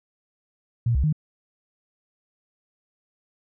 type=tone with pitch steps; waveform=sine; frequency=117.8 / 65.8 / 153.3 Hz; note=A#2 / C2 / D#3; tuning=+19 / +10 / -25 cents; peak=-18 dBFS; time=0.86-1.127 s; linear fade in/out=5 ms; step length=89 ms; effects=none